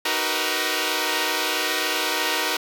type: chord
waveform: 5% pulse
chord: B major seventh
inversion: first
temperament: equal with one note detuned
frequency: 311.1 / 376.2 / 466.2 / 493.9 Hz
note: D#4 / F#4 / A#4 / B4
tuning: 0 / +29 / 0 / 0 cents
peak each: -16 dBFS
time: 0.05-2.57 s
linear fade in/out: 5 ms
effects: none